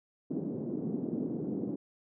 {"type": "band-pass noise", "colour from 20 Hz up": "white", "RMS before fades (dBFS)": -35, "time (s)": [0.3, 1.76], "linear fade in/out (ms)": 10, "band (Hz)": [170, 340], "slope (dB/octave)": 24, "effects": []}